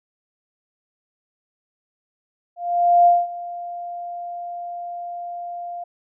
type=tone with ADSR envelope; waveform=sine; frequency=698.5 Hz; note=F5; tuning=in tune; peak=-9 dBFS; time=2.56-5.84 s; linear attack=500 ms; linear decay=210 ms; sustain=-19 dB; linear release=7 ms; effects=none

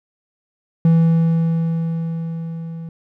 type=tone with level ramp; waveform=triangle; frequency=164.81 Hz; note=E3; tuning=in tune; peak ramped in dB=-7 to -26 dBFS; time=0.85-2.89 s; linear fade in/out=2 ms; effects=none

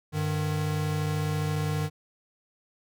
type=tone pair together; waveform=square; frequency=98 / 152.56 Hz; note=G2 / D#3; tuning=0 / -34 cents; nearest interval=minor sixth; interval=766 cents; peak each=-32 / -28 dBFS; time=0.12-1.9 s; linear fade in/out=50 ms; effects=none

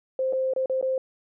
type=tone with dropouts; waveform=sine; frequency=523.3 Hz; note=C5; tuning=in tune; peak=-22 dBFS; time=0.19-0.98 s; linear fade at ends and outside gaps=2 ms; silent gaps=0.326-0.332 / 0.536-0.562 / 0.659-0.697 / 0.813-0.826 s; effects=none

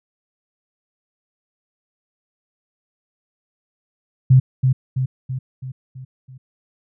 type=tone with echo; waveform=sine; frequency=130 Hz; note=C3; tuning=11 cents flat; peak=-7 dBFS; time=4.3-4.4 s; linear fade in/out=10 ms; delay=330 ms; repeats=6; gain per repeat=-5 dB; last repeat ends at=6.38 s; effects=none

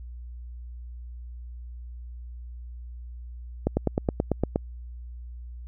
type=slowing click train; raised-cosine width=2 ms; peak=-9 dBFS; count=9; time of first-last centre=3.67-4.559 s; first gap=100 ms; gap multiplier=1.03; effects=added 60 Hz sine -37 dBFS peak until 5.67 s

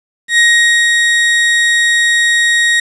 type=tone with ADSR envelope; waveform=35% pulse; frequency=1880 Hz; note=A#6; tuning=14 cents sharp; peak=-4 dBFS; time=0.28-2.8 s; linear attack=100 ms; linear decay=500 ms; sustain=-3 dB; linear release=4 ms; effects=resampled to 22050 Hz + 7-bit

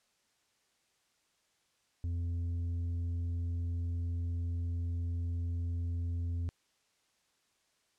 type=tone with tanh clipping; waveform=sine; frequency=85.7 Hz; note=F2; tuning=32 cents flat; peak=-33 dBFS; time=2.04-6.49 s; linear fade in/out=0 ms; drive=5 dB; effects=white hiss -74 dBFS RMS until 7.98 s + low-pass 8000 Hz 12 dB/octave

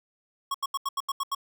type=tone bursts; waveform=square; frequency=1100 Hz; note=C#6; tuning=14 cents flat; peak=-27 dBFS; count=8; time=0.51-1.349 s; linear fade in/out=5 ms; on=34 ms; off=81 ms; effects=none

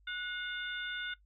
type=harmonic tone with a mistuned harmonic; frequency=713 Hz; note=F5; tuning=36 cents sharp; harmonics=2 / 3 / 4 / 5; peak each=-38 / -46 / -47 / -43 dBFS; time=0.07-1.14 s; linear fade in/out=5 ms; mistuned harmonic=2; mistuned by=+47 cents; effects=noise-tail reverb RT60 0.1 s tail -17 dB re dry + added 50 Hz sine -62 dBFS peak until 1.25 s

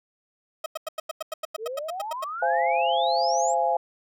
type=tone bursts; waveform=30% pulse; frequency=634 Hz; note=D#5; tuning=32 cents sharp; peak=-25 dBFS; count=15; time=0.64-2.243 s; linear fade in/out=5 ms; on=21 ms; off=92 ms
type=exponential sweep; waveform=sine; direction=up; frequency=419.1 to 7840 Hz; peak=-30 dBFS; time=1.58-3.55 s; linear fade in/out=50 ms
type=chord; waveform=sine; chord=F minor; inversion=second; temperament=equal with one note detuned; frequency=523.3 / 684.1 / 830.6 Hz; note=C5 / F5 / Ab5; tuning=0 / -36 / 0 cents; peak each=-27 / -24 / -24 dBFS; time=2.42-3.77 s; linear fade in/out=5 ms
effects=none

